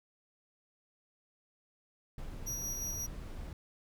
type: noise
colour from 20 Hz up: brown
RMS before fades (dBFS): -43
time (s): 2.18-3.53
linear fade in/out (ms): 2
type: tone with tremolo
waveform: 40% pulse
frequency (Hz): 5780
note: F#8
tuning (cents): -41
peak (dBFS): -35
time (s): 2.46-3.07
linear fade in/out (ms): 20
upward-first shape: square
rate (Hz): 5.6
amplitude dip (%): 25
effects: none